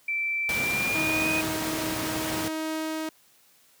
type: tone with pitch glide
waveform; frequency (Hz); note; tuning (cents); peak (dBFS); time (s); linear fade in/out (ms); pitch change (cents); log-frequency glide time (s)
sine; 2334 to 2487; D7 to D#7; -11 to -1; -25; 0.08-1.41; 5; +110; 0.53-1.28
type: noise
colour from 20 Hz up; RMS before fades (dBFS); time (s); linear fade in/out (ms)
pink; -31; 0.49-2.48; 0
type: tone with tremolo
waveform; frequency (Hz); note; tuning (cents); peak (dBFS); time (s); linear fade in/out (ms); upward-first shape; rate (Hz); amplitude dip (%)
sawtooth; 315.8; D#4; +26; -24; 0.95-3.09; 2; triangle; 0.7; 35
effects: white hiss -60 dBFS RMS until 3.8 s + high-pass 100 Hz 12 dB/octave